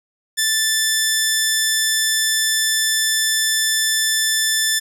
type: tone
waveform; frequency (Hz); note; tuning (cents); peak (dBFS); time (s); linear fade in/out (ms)
10% pulse; 1760; A6; 0; -7; 0.37-4.8; 20
effects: none